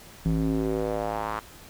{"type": "tone with band-pass filter sweep", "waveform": "square", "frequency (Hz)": 54, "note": "A1", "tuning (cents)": -32, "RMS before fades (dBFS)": -27, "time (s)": [0.25, 1.4], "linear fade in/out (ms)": 10, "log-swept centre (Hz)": [180, 1200], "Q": 2.5, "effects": ["pink hiss -48 dBFS RMS until 1.69 s"]}